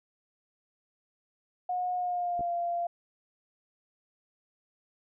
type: tone with pitch glide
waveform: sine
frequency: 724 to 691.7 Hz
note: F#5 to F5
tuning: -38 to -17 cents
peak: -28 dBFS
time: 1.69-2.87 s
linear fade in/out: 5 ms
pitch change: -79 cents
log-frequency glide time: 1.95-2.51 s
type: clicks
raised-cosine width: 2 ms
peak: -29 dBFS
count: 2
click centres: 2.394 / 2.408 s
effects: none